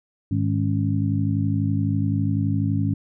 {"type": "harmonic tone with a mistuned harmonic", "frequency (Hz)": 51.91, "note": "G#1", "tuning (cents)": 0, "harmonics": [2, 3, 4, 5], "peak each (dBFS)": [-22, -26, -27, -26], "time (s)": [0.31, 2.94], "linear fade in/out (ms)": 5, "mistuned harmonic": 5, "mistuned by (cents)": 110, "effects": []}